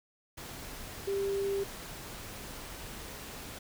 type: tone in noise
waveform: sine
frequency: 395.3 Hz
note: G4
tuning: 15 cents sharp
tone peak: -29 dBFS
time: 1.07-1.64 s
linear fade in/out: 10 ms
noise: pink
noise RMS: -44 dBFS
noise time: 0.37-3.59 s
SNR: +12 dB
effects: none